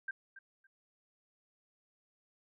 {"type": "tone with echo", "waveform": "sine", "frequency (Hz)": 1579, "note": "G6", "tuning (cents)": 12, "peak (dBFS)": -35, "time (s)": [0.08, 0.11], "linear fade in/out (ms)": 5, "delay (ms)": 280, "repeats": 2, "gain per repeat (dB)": -14, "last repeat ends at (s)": 0.67, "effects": []}